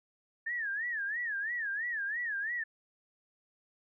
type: tone with vibrato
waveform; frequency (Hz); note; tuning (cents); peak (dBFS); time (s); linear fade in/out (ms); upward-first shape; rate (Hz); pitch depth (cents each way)
sine; 1760; A6; 0; -32; 0.46-2.64; 10; sine; 3; 180
effects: none